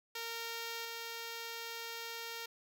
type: tone with level steps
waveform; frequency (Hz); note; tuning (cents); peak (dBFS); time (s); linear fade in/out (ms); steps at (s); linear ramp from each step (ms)
5% pulse; 461.5; A#4; -17; -28 / -30; 0.15-2.46; 5; 0.85; 2
effects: none